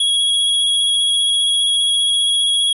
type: tone with vibrato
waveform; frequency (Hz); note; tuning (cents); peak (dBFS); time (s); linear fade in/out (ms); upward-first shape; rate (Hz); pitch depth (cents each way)
square; 3322; G#7; 0; -14; 0-2.73; 5; triangle; 15; 16
effects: resampled to 32000 Hz